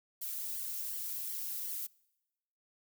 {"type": "noise with flanger", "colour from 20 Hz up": "violet", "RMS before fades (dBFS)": -39, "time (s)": [0.21, 1.87], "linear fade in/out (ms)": 10, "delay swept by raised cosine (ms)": [0.77, 2.67], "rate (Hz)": 2.7, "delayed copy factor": -0.85, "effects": ["noise-tail reverb RT60 1.0 s tail -25 dB re dry"]}